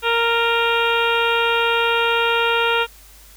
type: harmonic tone with a mistuned harmonic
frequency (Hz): 464.4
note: A#4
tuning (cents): -7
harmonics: 1 / 2 / 3 / 4 / 5 / 6 / 7 / 8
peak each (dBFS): -21 / -22 / -21 / -30 / -26 / -24 / -28 / -31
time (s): 0.02-2.87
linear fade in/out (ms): 50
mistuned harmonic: 5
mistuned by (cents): +51
effects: added 50 Hz sine -46 dBFS peak until 3.36 s + white hiss -47 dBFS RMS until 3.36 s